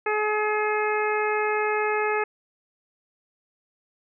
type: harmonic tone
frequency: 424.5 Hz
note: G#4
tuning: 38 cents sharp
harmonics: 1 / 2 / 3 / 4 / 5 / 6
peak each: -25 / -28 / -30 / -31 / -32 / -33 dBFS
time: 0.06-2.24 s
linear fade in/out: 5 ms
effects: none

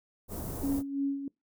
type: band-stop noise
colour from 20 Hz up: pink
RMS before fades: -37 dBFS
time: 0.28-0.83 s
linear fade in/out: 50 ms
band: 630 to 12000 Hz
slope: 12 dB/octave
type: tone with tremolo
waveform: sine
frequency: 277.8 Hz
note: C#4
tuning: 4 cents sharp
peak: -26 dBFS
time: 0.63-1.28 s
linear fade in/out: 2 ms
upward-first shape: sine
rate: 3 Hz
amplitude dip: 65%
effects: noise-tail reverb RT60 0.2 s tail -24 dB re dry

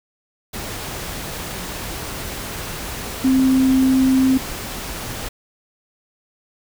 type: tone in noise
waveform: sine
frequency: 262.3 Hz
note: C4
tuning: 4 cents sharp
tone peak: -12 dBFS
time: 3.24-4.38 s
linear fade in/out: 10 ms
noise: pink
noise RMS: -29 dBFS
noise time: 0.53-5.29 s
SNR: +14 dB
effects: none

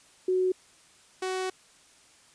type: tone pair in turn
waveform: sine / sawtooth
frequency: 370 / 373.7 Hz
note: F#4 / F#4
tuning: 0 / +17 cents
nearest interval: unison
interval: 17 cents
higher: second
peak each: -22 / -25 dBFS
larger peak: first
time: 0.28-0.52 / 1.22-1.5 s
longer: second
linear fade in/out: 5 ms
effects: white hiss -58 dBFS RMS until 2.34 s + resampled to 22050 Hz

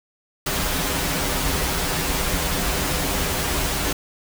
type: noise with comb filter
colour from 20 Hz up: pink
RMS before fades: -23 dBFS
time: 0.46-3.93 s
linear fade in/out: 5 ms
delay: 9 ms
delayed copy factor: -0.7
effects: none

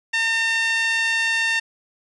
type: tone with band-pass filter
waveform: 5% pulse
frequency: 907 Hz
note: A#5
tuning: 48 cents flat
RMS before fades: -21 dBFS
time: 0.13-1.6 s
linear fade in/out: 10 ms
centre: 2100 Hz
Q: 3.8
effects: resampled to 24000 Hz + 9-bit

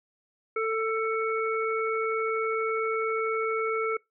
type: harmonic tone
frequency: 443.9 Hz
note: A4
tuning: 15 cents sharp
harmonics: 1 / 3 / 5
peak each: -27 / -30 / -34 dBFS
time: 0.56-3.97 s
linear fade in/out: 5 ms
effects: noise-tail reverb RT60 0.2 s tail -25 dB re dry

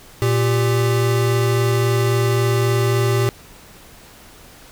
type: tone pair together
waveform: square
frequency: 116.98 / 394.6 Hz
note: A#2 / G4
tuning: +7 / +11 cents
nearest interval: octave + major sixth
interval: 2104 cents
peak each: -17 / -21 dBFS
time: 0.22-3.29 s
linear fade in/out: 0 ms
effects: pink hiss -44 dBFS RMS until 4.71 s

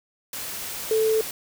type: tone in noise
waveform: sine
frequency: 440 Hz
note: A4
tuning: in tune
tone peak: -18 dBFS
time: 0.91-1.21 s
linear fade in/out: 2 ms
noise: white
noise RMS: -33 dBFS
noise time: 0.33-1.31 s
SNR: +12 dB
effects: none

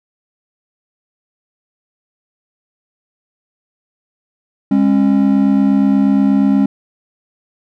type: tone pair together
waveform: triangle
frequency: 203.1 / 271.5 Hz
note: G#3 / C#4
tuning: -38 / -36 cents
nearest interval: perfect fourth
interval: 502 cents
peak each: -10 dBFS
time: 4.71-6.66 s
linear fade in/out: 5 ms
effects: none

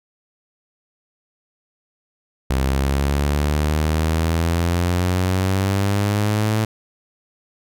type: exponential sweep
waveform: sawtooth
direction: up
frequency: 65.41 to 109.9 Hz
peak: -13 dBFS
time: 2.5-6.65 s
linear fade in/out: 5 ms
effects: none

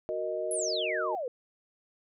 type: chord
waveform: sine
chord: D# minor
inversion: first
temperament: equal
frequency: 370 / 466.2 / 622.3 Hz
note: F#4 / A#4 / D#5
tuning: 0 / 0 / 0 cents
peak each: -36 / -36 / -32 dBFS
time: 0.09-1.15 s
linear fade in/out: 0 ms
type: exponential sweep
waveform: sine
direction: down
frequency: 11175 to 466.2 Hz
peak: -31 dBFS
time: 0.51-1.28 s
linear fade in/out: 2 ms
effects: none

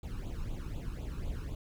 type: noise with flanger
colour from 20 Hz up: brown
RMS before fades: -38 dBFS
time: 0.03-1.55 s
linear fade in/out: 2 ms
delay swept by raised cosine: 0.27 to 0.79 ms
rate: 4 Hz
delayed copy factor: +0.85
effects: none

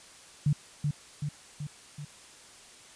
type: tone with echo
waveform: sine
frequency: 146.83 Hz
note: D3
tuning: in tune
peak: -21 dBFS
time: 0.46-0.53 s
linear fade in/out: 5 ms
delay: 380 ms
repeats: 4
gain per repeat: -4 dB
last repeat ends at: 2.05 s
effects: white hiss -52 dBFS RMS until 2.95 s + resampled to 22050 Hz

